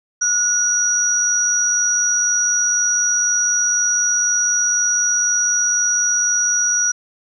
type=tone pair together; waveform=sine; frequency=1440 / 5798 Hz; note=F#6 / F#8; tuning=-47 / -36 cents; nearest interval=2 octaves; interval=2411 cents; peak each=-22 / -15 dBFS; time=0.21-6.92 s; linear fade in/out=10 ms; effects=none